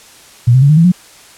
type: tone with pitch steps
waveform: sine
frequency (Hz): 120 / 130.11 / 141.07 / 152.95 / 165.83 / 179.8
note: B2 / C3 / C#3 / D#3 / E3 / F#3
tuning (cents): -49 / -9 / +31 / -29 / +11 / -49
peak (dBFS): -4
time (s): 0.47-0.92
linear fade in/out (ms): 10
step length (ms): 75
effects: white hiss -40 dBFS RMS until 1.37 s + low-pass 10000 Hz 12 dB/octave